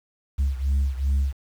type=beating tone pair; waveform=sine; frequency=67.8 / 70.4 Hz; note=C#2 / C#2; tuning=-38 / +27 cents; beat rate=2.6 Hz; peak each=-20 / -23 dBFS; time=0.38-1.33 s; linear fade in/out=20 ms; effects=tanh soft clip ceiling -17 dBFS + 8-bit